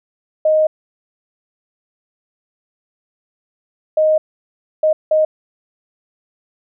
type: tone bursts at uneven times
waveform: sine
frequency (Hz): 622.3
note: D#5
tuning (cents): 0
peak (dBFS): -10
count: 4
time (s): 0.45-0.67 / 3.97-4.18 / 4.83-4.93 / 5.11-5.25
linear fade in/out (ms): 5
effects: none

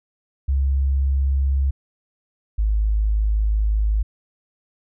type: tone pair in turn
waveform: sine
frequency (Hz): 68 / 52.75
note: C#2 / G#1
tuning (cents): -33 / +28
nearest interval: major third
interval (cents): 439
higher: first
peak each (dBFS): -16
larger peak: neither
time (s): 0.48-1.71 / 2.58-4.03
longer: second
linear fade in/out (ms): 10
effects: none

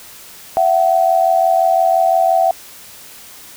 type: tone pair together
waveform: sine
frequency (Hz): 670 / 755.8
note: E5 / F#5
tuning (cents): +28 / +37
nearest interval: major second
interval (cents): 209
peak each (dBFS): -13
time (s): 0.57-2.51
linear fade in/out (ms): 0
effects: white hiss -38 dBFS RMS until 3.56 s

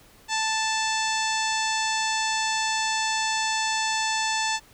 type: harmonic tone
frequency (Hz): 880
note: A5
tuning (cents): 0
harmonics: 1 / 2 / 3 / 4 / 5 / 6 / 7 / 8 / 9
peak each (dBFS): -27 / -30 / -32 / -33 / -34 / -35 / -35 / -36 / -37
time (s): 0.28-4.6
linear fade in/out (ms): 50
effects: pink hiss -54 dBFS RMS until 4.73 s

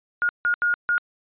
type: tone bursts at uneven times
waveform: sine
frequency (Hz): 1430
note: F6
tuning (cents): +41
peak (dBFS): -18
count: 4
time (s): 0.22-0.29 / 0.45-0.54 / 0.62-0.74 / 0.89-0.98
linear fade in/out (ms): 0
effects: resampled to 8000 Hz

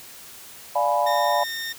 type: chord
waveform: sine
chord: D diminished seventh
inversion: none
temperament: equal with one note detuned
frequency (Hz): 587.3 / 698.5 / 839.3 / 987.8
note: D5 / F5 / Ab5 / Cb6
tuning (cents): 0 / 0 / +18 / 0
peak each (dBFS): -24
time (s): 0.75-1.44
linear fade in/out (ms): 10
type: tone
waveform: 20% pulse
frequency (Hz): 1829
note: A#6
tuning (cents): -33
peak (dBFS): -23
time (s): 1.06-1.73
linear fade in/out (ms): 10
effects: white hiss -43 dBFS RMS until 1.78 s

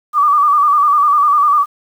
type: tone with vibrato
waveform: sine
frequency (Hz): 1174.7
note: D6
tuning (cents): 0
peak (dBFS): -8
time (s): 0.13-1.66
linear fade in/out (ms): 50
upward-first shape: square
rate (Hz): 10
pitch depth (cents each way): 54
effects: 7-bit

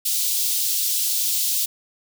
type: high-pass noise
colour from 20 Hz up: white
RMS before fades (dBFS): -22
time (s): 0.05-1.66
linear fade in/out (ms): 10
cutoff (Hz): 3400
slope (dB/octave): 24
effects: none

